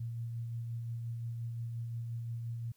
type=tone with tremolo; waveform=sine; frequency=116.54 Hz; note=A#2; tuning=in tune; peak=-35 dBFS; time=0-2.72 s; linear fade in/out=5 ms; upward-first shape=sine; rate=5.7 Hz; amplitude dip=25%; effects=white hiss -72 dBFS RMS until 2.76 s

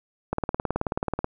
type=click train; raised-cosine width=1 ms; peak=-11 dBFS; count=18; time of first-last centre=0.33-1.244 s; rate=18.6 Hz; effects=none

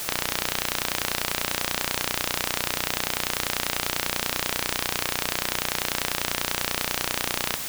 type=click train; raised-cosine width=0.2 ms; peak=-4 dBFS; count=226; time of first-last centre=0.09-7.54 s; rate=30.2 Hz; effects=white hiss -32 dBFS RMS until 7.68 s

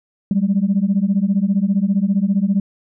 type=beating tone pair; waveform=sine; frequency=190 / 205 Hz; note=F#3 / G#3; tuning=+46 / -22 cents; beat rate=15 Hz; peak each=-16 dBFS; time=0.31-2.6 s; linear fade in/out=2 ms; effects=tanh soft clip ceiling -8 dBFS

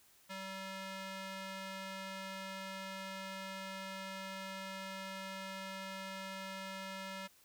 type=tone with band-pass filter; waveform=square; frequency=192 Hz; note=G3; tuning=36 cents flat; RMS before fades=-45 dBFS; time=0.29-7.28 s; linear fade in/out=20 ms; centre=2400 Hz; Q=0.52; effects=white hiss -66 dBFS RMS until 7.44 s

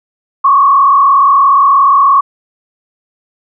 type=tone with frequency modulation; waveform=sine; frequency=1112 Hz; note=C#6; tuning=5 cents sharp; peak=-4 dBFS; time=0.44-2.21 s; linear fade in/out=10 ms; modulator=37 Hz; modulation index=1.2; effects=none

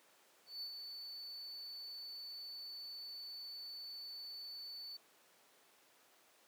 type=tone with ADSR envelope; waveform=triangle; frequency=4486 Hz; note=C#8; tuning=20 cents sharp; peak=-40 dBFS; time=0.46-4.97 s; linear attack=160 ms; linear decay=77 ms; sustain=-5 dB; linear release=6 ms; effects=pink hiss -67 dBFS RMS until 6.47 s + high-pass 400 Hz 12 dB/octave

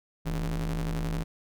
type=ring-modulated tone; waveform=45% pulse; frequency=62.1 Hz; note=B1; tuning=10 cents sharp; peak=-25 dBFS; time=0.25-1.24 s; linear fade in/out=20 ms; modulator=98.9 Hz; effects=none

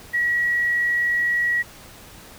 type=tone; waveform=sine; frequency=1919 Hz; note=A#6; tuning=50 cents sharp; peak=-18 dBFS; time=0.13-1.63 s; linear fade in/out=20 ms; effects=pink hiss -44 dBFS RMS until 2.38 s

